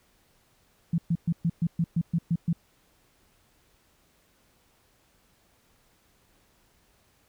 sine tone bursts, 167.6 Hz, E3, 29 cents sharp, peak -21 dBFS, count 10, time 0.93-2.53 s, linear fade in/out 5 ms, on 52 ms, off 120 ms, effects pink hiss -65 dBFS RMS until 7.28 s

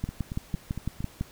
two click trains, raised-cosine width 5 ms, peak -16 / -21 dBFS, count 8 / 5, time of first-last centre 0.04-1.211 / 0.09-1.005 s, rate 5.98 / 4.37 Hz, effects pink hiss -52 dBFS RMS until 1.31 s

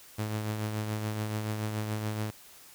sawtooth tone with tremolo, 107.3 Hz, A2, 43 cents flat, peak -25 dBFS, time 0.18-2.31 s, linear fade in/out 10 ms, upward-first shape triangle, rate 7 Hz, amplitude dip 45%, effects white hiss -53 dBFS RMS until 2.74 s

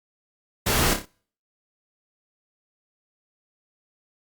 pink noise with echo, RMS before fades -22 dBFS, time 0.66-0.94 s, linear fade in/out 10 ms, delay 29 ms, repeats 4, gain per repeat -6 dB, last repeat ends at 1.056 s, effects noise-tail reverb RT60 0.5 s tail -26 dB re dry + Opus 48 kbps

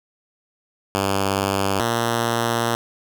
5% pulse tone pair in turn, 98 / 116.91 Hz, G2 / A#2, 0 / +5 cents, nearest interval minor third, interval 305 cents, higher second, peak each -8 dBFS, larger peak neither, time 0.95-1.8 / 1.8-2.75 s, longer second, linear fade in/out 0 ms, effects none

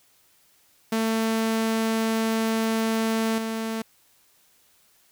sawtooth tone with level steps, 223.4 Hz, A3, 27 cents sharp, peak -18 / -23 dBFS, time 0.92-3.82 s, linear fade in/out 5 ms, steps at 3.38 s, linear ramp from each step 2 ms, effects white hiss -61 dBFS RMS until 5.11 s

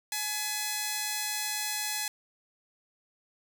5% pulse tone pair together, 846 / 2012 Hz, G#5 / B6, +32 / +32 cents, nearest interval octave + minor third, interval 1500 cents, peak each -20 / -25 dBFS, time 0.12-2.08 s, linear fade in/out 2 ms, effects none

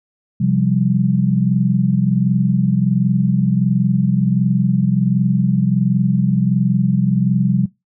sine chord, C suspended fourth, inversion none, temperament equal, 130.81 / 174.61 / 196 Hz, C3 / F3 / G3, 0 / 0 / 0 cents, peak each -17 dBFS, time 0.4-7.66 s, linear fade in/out 10 ms, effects noise-tail reverb RT60 0.2 s tail -21 dB re dry

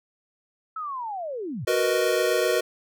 sine linear sweep, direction down, 1319 to 93.2 Hz, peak -29 dBFS, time 0.76-1.65 s, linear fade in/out 5 ms
square chord, B major seventh, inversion second, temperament equal, 370 / 466.2 / 493.9 / 622.3 Hz, F#4 / A#4 / B4 / D#5, 0 / 0 / 0 / 0 cents, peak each -27 dBFS, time 1.67-2.61 s, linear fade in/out 10 ms
effects none

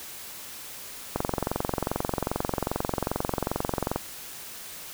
click train, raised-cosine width 1 ms, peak -11 dBFS, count 64, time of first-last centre 1.16-3.96 s, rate 22.5 Hz, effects white hiss -41 dBFS RMS until 4.93 s

